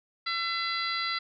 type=harmonic tone; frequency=675 Hz; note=E5; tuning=41 cents sharp; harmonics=2 / 3 / 4 / 5 / 6 / 7; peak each=-33 / -33 / -43 / -40 / -35 / -36 dBFS; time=0.26-1.19 s; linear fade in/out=10 ms; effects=none